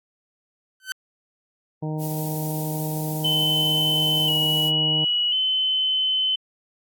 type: tone with exponential growth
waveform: sawtooth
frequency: 1528 Hz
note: G6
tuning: 45 cents flat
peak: -19 dBFS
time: 0.8-0.92 s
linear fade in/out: 1 ms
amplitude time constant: 25 ms
type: harmonic tone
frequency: 154.8 Hz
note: D#3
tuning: 9 cents flat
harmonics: 1 / 2 / 3 / 4 / 5 / 6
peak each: -26 / -32 / -36 / -38 / -40 / -42 dBFS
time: 1.82-5.05 s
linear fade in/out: 10 ms
type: noise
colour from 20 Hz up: violet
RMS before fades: -33 dBFS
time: 1.98-4.72 s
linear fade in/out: 50 ms
type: tone with vibrato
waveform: sine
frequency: 2987 Hz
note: F#7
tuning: 16 cents sharp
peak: -19 dBFS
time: 3.24-6.36 s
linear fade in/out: 10 ms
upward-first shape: square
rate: 0.48 Hz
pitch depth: 36 cents each way
effects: AAC 64 kbps